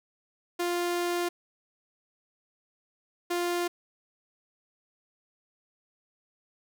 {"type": "tone bursts at uneven times", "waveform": "sawtooth", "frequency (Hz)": 349.7, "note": "F4", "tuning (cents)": 2, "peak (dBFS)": -23, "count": 2, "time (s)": [[0.59, 1.29], [3.3, 3.68]], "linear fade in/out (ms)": 10, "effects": []}